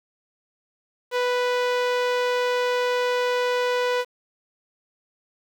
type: tone with low-pass filter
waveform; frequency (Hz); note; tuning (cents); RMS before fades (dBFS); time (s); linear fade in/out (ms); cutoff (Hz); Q
sawtooth; 493.9; B4; 0; -23; 1.11-4.05; 50; 4300; 0.74
effects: 8-bit